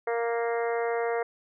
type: harmonic tone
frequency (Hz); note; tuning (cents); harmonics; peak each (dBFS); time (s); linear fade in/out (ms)
233.1; A#3; 0; 2 / 3 / 4 / 5 / 6 / 7 / 8 / 9; -27 / -32 / -38 / -40 / -40 / -43 / -40 / -42; 0.07-1.23; 5
effects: none